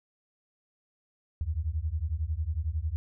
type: beating tone pair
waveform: sine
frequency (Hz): 73.42 / 84.42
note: D2 / E2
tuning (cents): 0 / +42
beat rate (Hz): 11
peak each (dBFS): -31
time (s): 1.41-2.96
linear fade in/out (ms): 0
effects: none